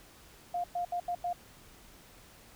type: tone bursts at uneven times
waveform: sine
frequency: 705 Hz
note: F5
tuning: 16 cents sharp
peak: -30 dBFS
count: 5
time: 0.54-0.64 / 0.75-0.85 / 0.92-1 / 1.08-1.15 / 1.24-1.33 s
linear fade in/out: 5 ms
effects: pink hiss -56 dBFS RMS until 2.55 s